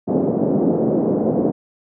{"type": "band-pass noise", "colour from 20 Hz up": "pink", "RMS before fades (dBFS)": -18, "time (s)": [0.07, 1.52], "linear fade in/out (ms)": 20, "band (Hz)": [180, 550], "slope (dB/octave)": 24, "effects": []}